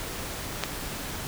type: click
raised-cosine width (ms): 0.2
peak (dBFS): -8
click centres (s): 0.637
effects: pink hiss -35 dBFS RMS until 1.27 s